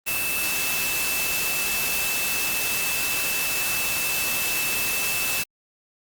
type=tone in noise; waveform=sine; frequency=2637 Hz; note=E7; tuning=in tune; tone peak=-27 dBFS; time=0.06-5.44 s; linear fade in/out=20 ms; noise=white; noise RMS=-26 dBFS; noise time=0.06-5.44 s; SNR=-4 dB; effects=Opus 32 kbps